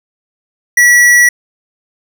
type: tone with hard clipping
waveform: sine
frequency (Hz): 1940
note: B6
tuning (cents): -31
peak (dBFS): -5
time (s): 0.77-1.29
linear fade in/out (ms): 5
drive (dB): 17
effects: none